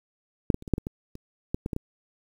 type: clicks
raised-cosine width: 3 ms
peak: -6 / -13 / -30 / -24 / -8 / -17 / -18 / -27 / -13 / -16 / -17 / -17 dBFS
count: 12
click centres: 0.502 / 0.544 / 0.624 / 0.678 / 0.737 / 0.781 / 0.869 / 1.154 / 1.545 / 1.661 / 1.732 / 1.764 s
effects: 8-bit